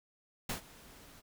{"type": "noise with ADSR envelope", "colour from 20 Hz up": "pink", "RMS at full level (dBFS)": -35, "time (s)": [0.49, 1.22], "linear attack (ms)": 6, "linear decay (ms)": 110, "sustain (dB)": -21, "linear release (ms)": 33, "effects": []}